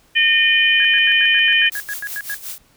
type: harmonic tone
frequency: 610 Hz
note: D#5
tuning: 34 cents flat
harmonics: 3 / 4 / 5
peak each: -16 / -16 / -16 dBFS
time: 0.15-1.7 s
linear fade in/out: 20 ms
type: tone bursts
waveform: sine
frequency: 1661.2 Hz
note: G#6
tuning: in tune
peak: -23 dBFS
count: 12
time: 0.8-2.344 s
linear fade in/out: 0 ms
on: 48 ms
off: 88 ms
type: noise with tremolo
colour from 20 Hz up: blue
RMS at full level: -28 dBFS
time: 1.72-2.58 s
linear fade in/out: 0 ms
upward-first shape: sine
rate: 5.5 Hz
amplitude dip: 75%
effects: pink hiss -55 dBFS RMS until 2.76 s